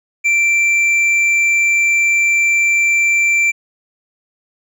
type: tone with hard clipping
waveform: triangle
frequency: 2349 Hz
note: D7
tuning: in tune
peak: -12 dBFS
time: 0.24-3.52 s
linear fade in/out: 20 ms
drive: 8 dB
effects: none